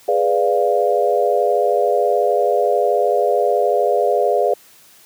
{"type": "chord", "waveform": "sine", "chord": "G# diminished seventh", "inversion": "none", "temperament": "equal", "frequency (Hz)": [415.3, 493.9, 587.3, 698.5], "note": ["G#4", "B4", "D5", "F5"], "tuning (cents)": [0, 0, 0, 0], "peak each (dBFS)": -19, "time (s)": [0.08, 4.54], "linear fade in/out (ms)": 5, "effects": ["white hiss -48 dBFS RMS until 5.05 s", "high-pass 80 Hz 12 dB/octave"]}